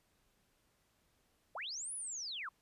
sine linear two-way sweep, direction up then down, 476.6 to 10390 to 995 Hz, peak -40 dBFS, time 1.55-2.49 s, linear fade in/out 5 ms, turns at 1.94 s, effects pink hiss -75 dBFS RMS until 2.61 s + resampled to 32000 Hz

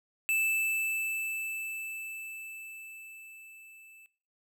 square tone with level ramp, 2637 Hz, E7, in tune, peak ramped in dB -26 to -54 dBFS, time 0.29-4.06 s, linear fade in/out 0 ms, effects noise-tail reverb RT60 0.5 s tail -20 dB re dry

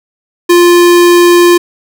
square tone, 349.2 Hz, F4, in tune, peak -3 dBFS, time 0.49-1.58 s, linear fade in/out 10 ms, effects none

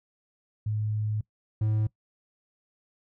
sine / triangle tone pair in turn, 106.9 / 108.02 Hz, A2 / A2, -49 / -31 cents, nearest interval unison, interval 18 cents, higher second, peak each -26 / -21 dBFS, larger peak second, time 0.66-1.21 / 1.61-1.87 s, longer first, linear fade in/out 5 ms, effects noise-tail reverb RT60 0.1 s tail -21 dB re dry

